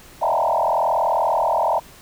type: tone with frequency modulation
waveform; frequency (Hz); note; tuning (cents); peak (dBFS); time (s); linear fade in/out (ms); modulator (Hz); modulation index
sine; 785; G5; +2; -16; 0.21-1.8; 20; 41; 4.5
effects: pink hiss -45 dBFS RMS until 2.01 s